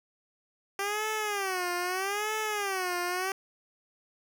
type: tone with vibrato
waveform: 10% pulse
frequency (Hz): 391.4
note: G4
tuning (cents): -3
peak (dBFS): -21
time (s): 0.79-3.32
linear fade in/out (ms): 2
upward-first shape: sine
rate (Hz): 0.79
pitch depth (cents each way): 180
effects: none